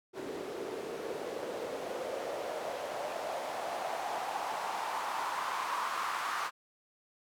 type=noise with band-pass filter sweep; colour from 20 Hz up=white; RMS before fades=-37 dBFS; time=0.13-6.51 s; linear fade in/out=50 ms; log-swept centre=370 to 1200 Hz; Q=3.5; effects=none